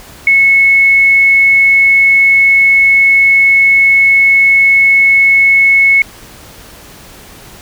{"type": "tone", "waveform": "sine", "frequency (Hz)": 2196, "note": "C#7", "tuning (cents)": -17, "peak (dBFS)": -4, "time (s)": [0.27, 6.02], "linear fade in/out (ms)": 2, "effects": ["pink hiss -35 dBFS RMS until 7.61 s"]}